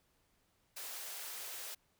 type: high-pass noise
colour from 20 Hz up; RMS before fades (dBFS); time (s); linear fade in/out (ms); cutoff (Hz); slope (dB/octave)
white; -45; 0.76-1.75; 10; 420; 24
effects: pink hiss -75 dBFS RMS until 1.99 s